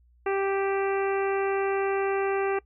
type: harmonic tone with a mistuned harmonic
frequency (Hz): 392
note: G4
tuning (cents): 0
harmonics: 1 / 2 / 3 / 4 / 5 / 6 / 7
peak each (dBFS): -25 / -31 / -35 / -37 / -39 / -41 / -42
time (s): 0.26-2.59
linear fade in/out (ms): 5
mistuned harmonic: 7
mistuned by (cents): -18
effects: noise-tail reverb RT60 0.1 s tail -22 dB re dry + added 60 Hz sine -57 dBFS peak until 2.65 s